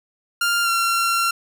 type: tone with pitch glide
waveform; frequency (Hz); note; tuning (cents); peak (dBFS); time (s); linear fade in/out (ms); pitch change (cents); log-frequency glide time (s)
sawtooth; 1396.9 to 1368.2; F6 to F6; 0 to -36; -14; 0.41-1.31; 5; -36; 0.63-0.69
effects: none